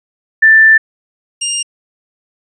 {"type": "tone pair in turn", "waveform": ["sine", "5% pulse"], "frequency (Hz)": [1771, 2811], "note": ["A6", "F7"], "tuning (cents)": [11, 11], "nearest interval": "minor sixth", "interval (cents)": 800, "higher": "second", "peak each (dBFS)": -3, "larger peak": "neither", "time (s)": [[0.42, 0.78], [1.41, 1.63]], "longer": "first", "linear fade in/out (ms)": 10, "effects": ["resampled to 22050 Hz"]}